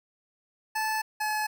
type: tone pair in turn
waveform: 25% pulse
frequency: 871 / 854.6 Hz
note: A5 / G#5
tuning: -18 / +49 cents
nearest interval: unison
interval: 33 cents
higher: first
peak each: -23 dBFS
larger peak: neither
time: 0.75-1.02 / 1.2-1.47 s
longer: neither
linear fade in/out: 10 ms
effects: none